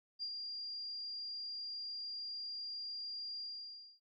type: tone with ADSR envelope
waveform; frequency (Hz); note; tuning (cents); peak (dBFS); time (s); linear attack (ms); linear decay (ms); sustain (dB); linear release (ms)
sine; 4789; D8; +33; -37; 0.19-4; 36; 68; -4; 590
effects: none